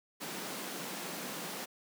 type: high-pass noise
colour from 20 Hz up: pink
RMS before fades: -41 dBFS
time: 0.2-1.66 s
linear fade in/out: 20 ms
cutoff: 160 Hz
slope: 48 dB/octave
effects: none